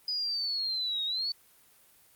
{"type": "linear two-way sweep", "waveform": "sine", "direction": "down then up", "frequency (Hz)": [4978, 3719, 4542], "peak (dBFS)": -29, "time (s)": [0.08, 1.32], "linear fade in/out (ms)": 2, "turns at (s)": 1.05, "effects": ["white hiss -61 dBFS RMS until 2.15 s", "Opus 32 kbps"]}